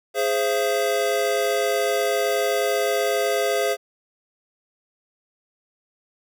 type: chord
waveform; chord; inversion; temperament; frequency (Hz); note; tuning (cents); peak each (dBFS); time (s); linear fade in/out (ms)
square; Ab augmented; none; equal with one note detuned; 415.3 / 523.3 / 675.1; Ab4 / C5 / E5; 0 / 0 / +41; -25; 0.14-3.77; 50
effects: none